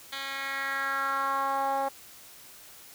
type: tone with band-pass filter sweep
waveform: 10% pulse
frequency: 273 Hz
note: C#4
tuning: 26 cents flat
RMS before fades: -30 dBFS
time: 0.12-1.89 s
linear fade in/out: 10 ms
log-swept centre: 3000 to 700 Hz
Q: 2.9
effects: white hiss -50 dBFS RMS until 2.94 s